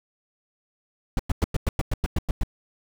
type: noise bursts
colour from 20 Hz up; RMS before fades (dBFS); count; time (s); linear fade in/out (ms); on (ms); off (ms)
brown; -21; 11; 1.17-2.434; 2; 24; 100
effects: none